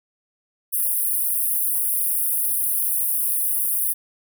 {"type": "high-pass noise", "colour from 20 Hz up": "pink", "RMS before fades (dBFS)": -22, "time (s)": [0.72, 3.94], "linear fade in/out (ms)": 20, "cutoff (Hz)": 9500, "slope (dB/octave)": 96, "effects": []}